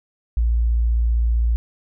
sine tone, 57.7 Hz, A#1, 17 cents flat, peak -15 dBFS, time 0.37-1.56 s, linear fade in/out 0 ms, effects none

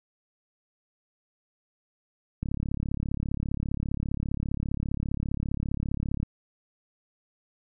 click train, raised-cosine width 5 ms, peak -17 dBFS, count 134, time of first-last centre 2.43-6.23 s, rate 35 Hz, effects none

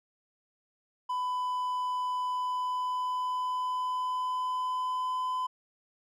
triangle tone with pitch glide, 1000 to 1013.4 Hz, B5 to B5, +21 to +44 cents, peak -27 dBFS, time 1.09-5.47 s, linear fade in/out 10 ms, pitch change +23 cents, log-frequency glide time 2.27-5.34 s, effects none

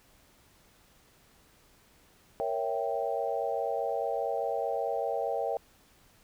sine chord, A# diminished seventh, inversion none, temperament equal, 466.2 / 554.4 / 659.3 / 784 Hz, A#4 / C#5 / E5 / G5, 0 / 0 / 0 / 0 cents, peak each -34 dBFS, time 2.4-5.57 s, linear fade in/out 0 ms, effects pink hiss -62 dBFS RMS until 6.23 s

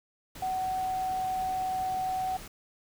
sine tone in noise, 750 Hz, F#5, 23 cents sharp, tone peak -28 dBFS, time 0.42-2.37 s, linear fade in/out 5 ms, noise pink, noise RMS -45 dBFS, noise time 0.35-2.48 s, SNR +14 dB, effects none

